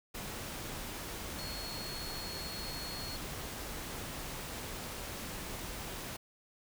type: tone in noise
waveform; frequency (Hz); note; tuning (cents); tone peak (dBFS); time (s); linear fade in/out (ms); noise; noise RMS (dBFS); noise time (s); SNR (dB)
sine; 4327; C#8; -43; -43; 1.38-3.17; 10; pink; -42; 0.14-6.17; -4
effects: none